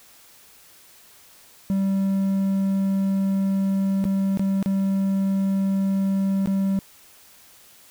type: tone with dropouts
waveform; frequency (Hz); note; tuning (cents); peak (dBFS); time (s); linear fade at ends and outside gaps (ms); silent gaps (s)
triangle; 194.3; G3; -15; -17; 1.7-6.79; 0; 4.041-4.052 / 4.373-4.395 / 4.627-4.66 / 6.459-6.473
effects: white hiss -51 dBFS RMS until 7.9 s